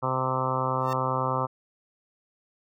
harmonic tone, 130 Hz, C3, 11 cents flat, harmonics 1 / 2 / 3 / 4 / 5 / 6 / 7 / 8 / 9 / 10, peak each -31 / -37 / -37 / -32 / -37 / -36 / -32 / -32 / -31 / -35 dBFS, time 0.02-1.47 s, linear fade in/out 20 ms
sawtooth tone with exponential growth, 904 Hz, A5, 47 cents sharp, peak -28 dBFS, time 0.77-0.93 s, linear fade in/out 1 ms, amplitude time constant 33 ms
effects none

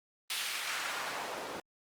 white noise with band-pass filter sweep, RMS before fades -37 dBFS, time 0.3-1.6 s, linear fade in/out 2 ms, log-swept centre 3400 to 430 Hz, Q 0.99, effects Opus 32 kbps

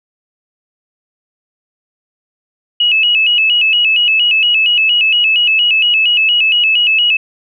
sine tone with vibrato, 2753 Hz, F7, 25 cents flat, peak -8 dBFS, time 2.8-7.17 s, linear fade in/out 5 ms, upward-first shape square, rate 4.3 Hz, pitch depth 93 cents each way, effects none

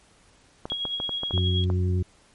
clicks, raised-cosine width 1 ms, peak -18 dBFS, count 9, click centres 0.655 / 0.72 / 0.853 / 1.001 / 1.093 / 1.234 / 1.309 / 1.378 / 1.701 s
sine tone with tremolo, 3305 Hz, G#7, 9 cents flat, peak -25 dBFS, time 0.7-1.64 s, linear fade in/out 0 ms, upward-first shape triangle, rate 9.4 Hz, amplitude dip 50%
harmonic tone, 91 Hz, F#2, 28 cents flat, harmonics 1 / 2 / 3 / 4, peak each -21 / -31 / -41 / -33 dBFS, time 1.33-2.03 s, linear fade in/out 10 ms
effects pink hiss -58 dBFS RMS until 2.34 s + MP3 48 kbps

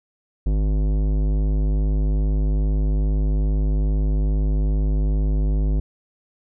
sine tone with tanh clipping, 51.2 Hz, G#1, 24 cents flat, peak -19 dBFS, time 0.46-5.8 s, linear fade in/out 5 ms, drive 16 dB, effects none

